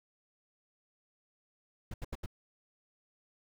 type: noise bursts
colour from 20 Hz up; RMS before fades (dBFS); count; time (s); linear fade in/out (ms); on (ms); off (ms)
brown; -38; 4; 1.91-2.261; 5; 30; 77
effects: none